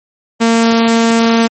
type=tone; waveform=sawtooth; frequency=229.1 Hz; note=A#3; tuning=30 cents flat; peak=-4 dBFS; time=0.4-1.48 s; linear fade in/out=20 ms; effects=MP3 32 kbps